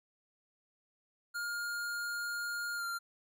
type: tone with pitch glide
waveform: square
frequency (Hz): 1415 to 1387.5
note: F6 to F6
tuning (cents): +22 to -12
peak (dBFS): -36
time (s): 1.34-2.99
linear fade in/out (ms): 20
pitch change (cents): -34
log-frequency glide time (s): 2.76-2.84
effects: none